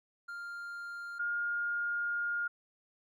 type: tone pair in turn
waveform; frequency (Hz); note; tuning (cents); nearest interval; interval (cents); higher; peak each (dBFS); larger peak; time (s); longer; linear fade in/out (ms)
triangle / sine; 1399 / 1416.9; F6 / F6; +3 / +25; unison; 22; second; -38 / -31; second; 0.28-1.19 / 1.19-2.48; second; 10
effects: none